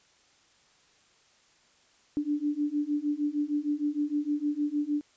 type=beating tone pair; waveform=sine; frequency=290.7 / 297.2 Hz; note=D4 / D4; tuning=-18 / +21 cents; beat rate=6.5 Hz; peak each=-30 / -29 dBFS; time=2.17-5.01 s; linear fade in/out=0 ms; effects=white hiss -63 dBFS RMS until 5.16 s + resampled to 16000 Hz